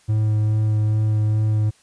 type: tone with vibrato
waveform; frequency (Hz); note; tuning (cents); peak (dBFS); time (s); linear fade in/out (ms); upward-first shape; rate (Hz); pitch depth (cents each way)
triangle; 107.5; A2; -40; -14; 0.08-1.71; 20; sine; 2.4; 11
effects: white hiss -56 dBFS RMS until 1.82 s + resampled to 22050 Hz